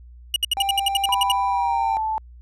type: tone bursts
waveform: 45% pulse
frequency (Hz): 2887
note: F#7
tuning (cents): -43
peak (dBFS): -16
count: 12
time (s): 0.34-1.318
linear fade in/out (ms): 2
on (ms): 21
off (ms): 66
type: tone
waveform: triangle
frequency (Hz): 789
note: G5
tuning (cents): +11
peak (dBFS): -20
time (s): 0.57-1.97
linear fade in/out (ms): 0
type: tone with pitch glide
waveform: sine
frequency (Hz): 987.8 to 875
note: B5 to A5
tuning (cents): 0 to -10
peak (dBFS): -21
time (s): 1.09-2.18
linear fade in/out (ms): 0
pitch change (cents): -210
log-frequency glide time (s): 1.48-2
effects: added 60 Hz sine -41 dBFS peak until 2.41 s + resampled to 32000 Hz

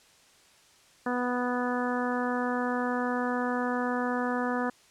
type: harmonic tone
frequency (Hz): 246.9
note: B3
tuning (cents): 0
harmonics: 1 / 2 / 3 / 4 / 5 / 6 / 7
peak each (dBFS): -30 / -33 / -35 / -36 / -37 / -38 / -38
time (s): 1.06-4.7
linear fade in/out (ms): 5
effects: white hiss -59 dBFS RMS until 4.9 s + low-pass 8000 Hz 12 dB/octave

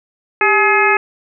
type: harmonic tone with a mistuned harmonic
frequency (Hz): 423.9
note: G#4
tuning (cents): +35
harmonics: 1 / 2 / 3 / 4 / 5 / 6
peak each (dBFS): -17 / -17 / -17 / -17 / -17 / -17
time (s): 0.41-0.97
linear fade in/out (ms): 2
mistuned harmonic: 1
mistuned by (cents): -110
effects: none

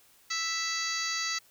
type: harmonic tone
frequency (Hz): 659.3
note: E5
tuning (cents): 0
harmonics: 2 / 3 / 4 / 5 / 6 / 7 / 8 / 9 / 10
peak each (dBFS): -38 / -35 / -41 / -46 / -38 / -35 / -45 / -40 / -38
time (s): 0.3-1.39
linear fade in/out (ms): 10
effects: white hiss -61 dBFS RMS until 1.5 s

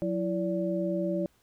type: tone cluster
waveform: sine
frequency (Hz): 182 / 334 / 577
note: F#3 / E4 / D5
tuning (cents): -28 / +23 / -31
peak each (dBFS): -31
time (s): 0.02-1.26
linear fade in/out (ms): 0
effects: pink hiss -67 dBFS RMS until 1.42 s

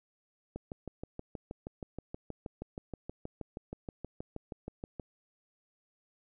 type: click train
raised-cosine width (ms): 2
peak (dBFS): -26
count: 29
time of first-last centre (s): 0.56-4.997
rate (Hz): 6.31
effects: none

